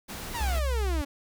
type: noise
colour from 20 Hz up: pink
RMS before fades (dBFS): -38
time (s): 0.08-0.6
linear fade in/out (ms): 20
type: exponential sweep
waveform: sawtooth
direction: down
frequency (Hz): 987.8 to 274.2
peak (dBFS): -28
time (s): 0.34-1.05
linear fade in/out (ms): 10
type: tone with vibrato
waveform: sine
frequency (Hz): 64.1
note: C2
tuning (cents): -35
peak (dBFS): -25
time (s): 0.4-1.02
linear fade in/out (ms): 10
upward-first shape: sine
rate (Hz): 17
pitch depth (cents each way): 29
effects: none